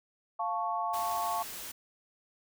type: chord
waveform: sine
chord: F augmented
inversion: none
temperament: equal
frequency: 698.5 / 880 / 1108.7 Hz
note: F5 / A5 / C#6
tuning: 0 / 0 / 0 cents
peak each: -34 dBFS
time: 0.39-1.43 s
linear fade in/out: 10 ms
type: noise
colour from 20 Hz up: white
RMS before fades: -42 dBFS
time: 0.93-1.72 s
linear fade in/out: 10 ms
effects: none